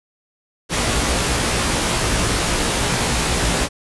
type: noise with comb filter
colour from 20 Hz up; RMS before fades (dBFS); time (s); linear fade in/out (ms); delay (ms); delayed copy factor
pink; -19; 0.69-3.69; 50; 17; +0.65
effects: resampled to 24000 Hz